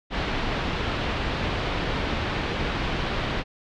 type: low-pass noise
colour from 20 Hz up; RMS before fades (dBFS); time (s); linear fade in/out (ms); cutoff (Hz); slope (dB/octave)
pink; -27; 0.1-3.44; 50; 3800; 24
effects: none